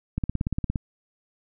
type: click train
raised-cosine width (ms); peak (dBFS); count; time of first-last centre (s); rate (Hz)
5; -13; 11; 0.18-0.758; 17.3
effects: none